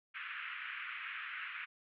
pink band-pass noise, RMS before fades -44 dBFS, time 0.14-1.66 s, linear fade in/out 20 ms, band 1300 to 2800 Hz, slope 48 dB/octave, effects none

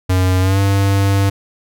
square tone with pitch glide, 92.5 to 98.57 Hz, F#2 to G2, 0 to +10 cents, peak -12 dBFS, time 0.09-1.3 s, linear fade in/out 10 ms, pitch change +110 cents, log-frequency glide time 0.4-0.59 s, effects none

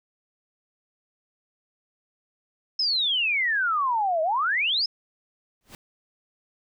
sine exponential two-way sweep, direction down then up, 5300 to 617 to 5300 Hz, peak -21 dBFS, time 2.79-4.86 s, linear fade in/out 5 ms, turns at 4.22 s
pink noise with exponential growth, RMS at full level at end -39 dBFS, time 5.61-5.75 s, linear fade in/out 1 ms, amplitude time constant 29 ms
effects none

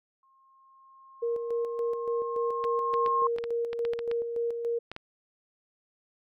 sine tone with exponential growth, 1070 Hz, C6, 38 cents sharp, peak -22 dBFS, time 0.23-3.27 s, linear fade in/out 2 ms, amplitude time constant 660 ms
sine tone with tremolo, 468.5 Hz, A#4, 9 cents sharp, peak -26 dBFS, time 1.22-4.79 s, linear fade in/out 10 ms, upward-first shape square, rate 3.5 Hz, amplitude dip 45%
clicks, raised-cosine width 0.3 ms, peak -22 dBFS, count 12, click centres 2.641 / 2.94 / 3.062 / 3.385 / 3.44 / 3.731 / 3.851 / 3.935 / 3.991 / 4.114 / 4.916 / 4.964 s
effects none

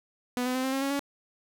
sawtooth tone with pitch steps, 247.6 / 252.9 / 258.4 / 264 / 269.7 / 275.5 / 281.5 Hz, B3 / B3 / C4 / C4 / C#4 / C#4 / C#4, +5 / +41 / -21 / +16 / -47 / -11 / +27 cents, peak -23 dBFS, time 0.37-0.993 s, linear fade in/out 0 ms, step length 89 ms, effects 10-bit

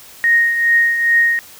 sine tone with tremolo, 1864.7 Hz, A#6, in tune, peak -8 dBFS, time 0.24-1.39 s, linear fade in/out 0 ms, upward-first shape triangle, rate 2.4 Hz, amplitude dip 60%, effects white hiss -40 dBFS RMS until 1.59 s

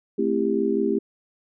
sine chord, A minor seventh, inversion none, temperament just, 220 / 264 / 330 / 396 Hz, A3 / C4 / E4 / G4, 0 / +16 / +2 / +18 cents, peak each -26 / -27 / -26 / -23 dBFS, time 0.18-0.99 s, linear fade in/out 10 ms, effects none

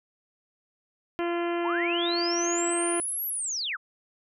harmonic tone, 343.9 Hz, F4, 27 cents flat, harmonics 1 / 2 / 3 / 4 / 5 / 6 / 7 / 8 / 9, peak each -27 / -33 / -37 / -39 / -41 / -43 / -44 / -45 / -46 dBFS, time 1.19-3 s, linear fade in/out 0 ms
sine linear two-way sweep, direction up then down, 784 to 11840 to 1116 Hz, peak -28 dBFS, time 1.64-3.77 s, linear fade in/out 20 ms, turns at 3.27 s
effects none

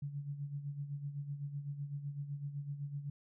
sine tone with tremolo, 142.9 Hz, D3, 47 cents flat, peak -36 dBFS, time 0.02-3.1 s, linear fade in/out 5 ms, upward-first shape sine, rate 7.9 Hz, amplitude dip 65%, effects none

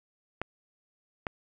clicks, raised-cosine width 0.5 ms, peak -16 dBFS, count 2, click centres 0.416 / 1.268 s, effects none

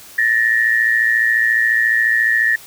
sine tone pair together, 1760 / 1874.3 Hz, A6 / A#6, 0 / +9 cents, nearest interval minor second, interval 109 cents, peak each -15 dBFS, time 0.18-2.56 s, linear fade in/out 5 ms, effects white hiss -40 dBFS RMS until 2.66 s

